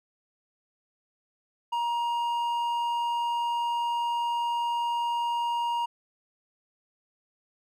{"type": "tone with hard clipping", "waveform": "triangle", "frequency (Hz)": 945, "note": "A#5", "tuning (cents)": 23, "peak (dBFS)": -27, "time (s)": [1.72, 5.86], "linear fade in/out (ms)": 10, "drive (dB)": 9, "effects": []}